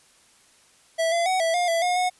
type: tone with pitch steps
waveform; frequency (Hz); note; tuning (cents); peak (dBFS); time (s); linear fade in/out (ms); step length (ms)
square; 656 / 681 / 748 / 658 / 709 / 667 / 718 / 729; E5 / F5 / F#5 / E5 / F5 / E5 / F5 / F#5; -9 / -44 / +19 / -3 / +26 / +20 / +48 / -26; -21; 0.98-2.1; 20; 140
effects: white hiss -57 dBFS RMS until 2.19 s + resampled to 24000 Hz